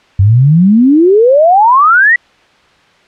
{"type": "exponential sweep", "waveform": "sine", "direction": "up", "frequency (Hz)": [92.5, 1975.5], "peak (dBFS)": -3, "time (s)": [0.19, 2.16], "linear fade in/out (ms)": 5, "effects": ["white hiss -46 dBFS RMS until 3.07 s", "low-pass 3000 Hz 12 dB/octave"]}